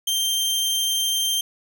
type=tone; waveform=sawtooth; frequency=3156 Hz; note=G7; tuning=11 cents sharp; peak=-17 dBFS; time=0.07-1.41 s; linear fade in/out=5 ms; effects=none